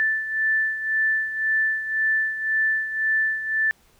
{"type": "beating tone pair", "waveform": "sine", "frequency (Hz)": [1760, 1761.9], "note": ["A6", "A6"], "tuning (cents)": [0, 2], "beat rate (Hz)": 1.9, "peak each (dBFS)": [-21, -27], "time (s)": [0, 3.71], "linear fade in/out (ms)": 0, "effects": ["pink hiss -59 dBFS RMS until 3.99 s"]}